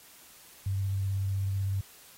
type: tone with vibrato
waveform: sine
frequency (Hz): 97.3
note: G2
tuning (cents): -12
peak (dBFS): -27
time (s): 0.66-1.81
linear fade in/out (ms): 5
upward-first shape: square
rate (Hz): 16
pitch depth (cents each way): 11
effects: white hiss -54 dBFS RMS until 2.17 s + AAC 48 kbps